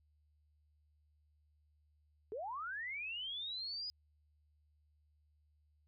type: linear sweep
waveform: sine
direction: up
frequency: 396 to 5000 Hz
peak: -40 dBFS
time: 2.32-3.9 s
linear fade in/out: 0 ms
effects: added 75 Hz sine -70 dBFS peak until 5.87 s